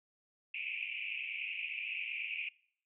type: band-pass noise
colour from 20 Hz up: white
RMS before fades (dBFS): -40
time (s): 0.54-2.49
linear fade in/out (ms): 5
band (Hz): 2300 to 2700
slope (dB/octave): 96
effects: noise-tail reverb RT60 0.6 s tail -23 dB re dry